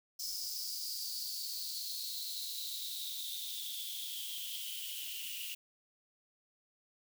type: noise with high-pass filter sweep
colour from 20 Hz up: blue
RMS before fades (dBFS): -41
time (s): 0.19-5.55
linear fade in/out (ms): 10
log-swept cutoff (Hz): 5200 to 2800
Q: 9.9
effects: none